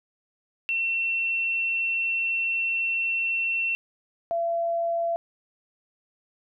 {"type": "tone pair in turn", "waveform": "sine", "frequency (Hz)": [2706, 676.5], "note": ["E7", "E5"], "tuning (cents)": [45, 45], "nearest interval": "2 octaves", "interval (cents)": 2400, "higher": "first", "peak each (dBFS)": -23, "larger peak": "neither", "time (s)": [[0.69, 3.75], [4.31, 5.16]], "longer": "first", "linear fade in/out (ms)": 0, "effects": []}